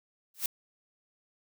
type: noise with exponential growth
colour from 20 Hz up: blue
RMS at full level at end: -25 dBFS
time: 0.34-0.46 s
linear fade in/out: 2 ms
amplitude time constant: 25 ms
effects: none